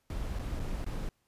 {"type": "noise with dropouts", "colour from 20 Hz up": "brown", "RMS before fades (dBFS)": -35, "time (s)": [0.1, 1.09], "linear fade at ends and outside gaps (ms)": 1, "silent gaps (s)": [[0.389, 0.394], [0.595, 0.599], [0.845, 0.864]], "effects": ["pink hiss -75 dBFS RMS until 1.27 s", "resampled to 32000 Hz"]}